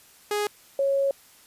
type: tone pair in turn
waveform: sawtooth / sine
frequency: 415.3 / 551.2 Hz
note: G#4 / C#5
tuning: 0 / -10 cents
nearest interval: perfect fourth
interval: 490 cents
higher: second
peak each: -20 dBFS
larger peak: neither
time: 0.31-0.47 / 0.79-1.11 s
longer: second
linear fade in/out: 2 ms
effects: white hiss -54 dBFS RMS until 1.46 s + resampled to 32000 Hz